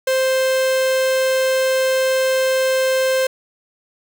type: tone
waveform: 45% pulse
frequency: 523.3 Hz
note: C5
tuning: in tune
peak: -15 dBFS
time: 0.07-3.27 s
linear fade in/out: 5 ms
effects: none